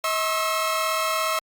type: tone cluster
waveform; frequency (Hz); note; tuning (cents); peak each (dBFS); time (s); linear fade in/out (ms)
sawtooth; 638 / 1077 / 1313; D#5 / C6 / E6; +43 / +50 / -7; -23; 0.04-1.39; 2
effects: Opus 48 kbps